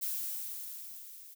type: noise with level ramp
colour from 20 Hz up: violet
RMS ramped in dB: -34 to -52 dBFS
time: 0.01-1.35 s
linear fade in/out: 20 ms
effects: none